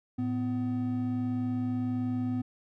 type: tone pair together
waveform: triangle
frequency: 109.95 / 251.3 Hz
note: A2 / B3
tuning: -1 / +30 cents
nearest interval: octave + major second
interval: 1431 cents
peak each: -32 / -27 dBFS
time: 0.18-2.42 s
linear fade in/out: 10 ms
effects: none